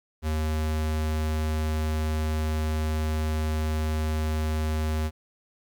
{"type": "tone", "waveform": "square", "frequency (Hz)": 77.8, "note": "D#2", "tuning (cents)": 0, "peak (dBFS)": -25, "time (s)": [0.22, 5.11], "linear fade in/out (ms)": 50, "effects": ["10-bit"]}